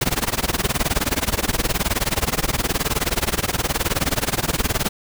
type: noise with tremolo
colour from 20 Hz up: pink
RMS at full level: -18 dBFS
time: 0.01-4.89 s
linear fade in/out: 5 ms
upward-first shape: sine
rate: 19 Hz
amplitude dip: 95%
effects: none